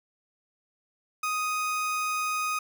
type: tone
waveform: 30% pulse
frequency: 1248 Hz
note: D#6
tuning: 5 cents sharp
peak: -24 dBFS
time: 1.23-2.59 s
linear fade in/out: 5 ms
effects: none